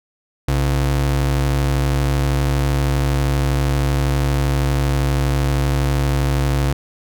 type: ring-modulated tone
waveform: square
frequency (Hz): 98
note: G2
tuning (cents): 0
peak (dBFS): -13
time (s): 0.48-6.73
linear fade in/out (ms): 5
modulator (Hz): 36.3
effects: none